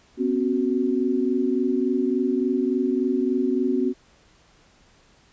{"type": "chord", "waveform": "sine", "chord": "B suspended second", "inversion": "none", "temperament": "equal with one note detuned", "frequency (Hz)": [246.9, 270.4, 370], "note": ["B3", "C#4", "F#4"], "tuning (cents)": [0, -43, 0], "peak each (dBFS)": -24, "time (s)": [0.17, 3.94], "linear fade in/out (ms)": 50, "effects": ["pink hiss -57 dBFS RMS until 5.32 s", "resampled to 16000 Hz"]}